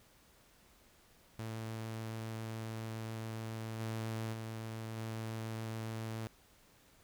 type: tone with level steps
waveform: sawtooth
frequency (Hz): 111.6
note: A2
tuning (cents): +25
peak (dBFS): -36 / -33 / -37 / -35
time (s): 1.39-6.27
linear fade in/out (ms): 0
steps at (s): 3.79 / 4.32 / 4.96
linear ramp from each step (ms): 20
effects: pink hiss -65 dBFS RMS until 7.03 s